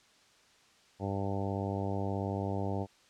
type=harmonic tone; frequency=98.5 Hz; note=G2; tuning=9 cents sharp; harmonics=1 / 2 / 3 / 4 / 5 / 6 / 7 / 8 / 9; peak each=-35 / -38 / -40 / -41 / -42 / -43 / -43 / -44 / -45 dBFS; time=0.99-2.87 s; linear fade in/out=50 ms; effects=white hiss -63 dBFS RMS until 3.09 s + low-pass 6000 Hz 12 dB/octave